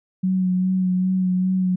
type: tone with vibrato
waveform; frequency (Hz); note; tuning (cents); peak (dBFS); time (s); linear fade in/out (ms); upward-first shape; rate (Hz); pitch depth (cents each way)
sine; 185; F#3; 0; -17; 0.23-1.76; 10; sine; 2.5; 22
effects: none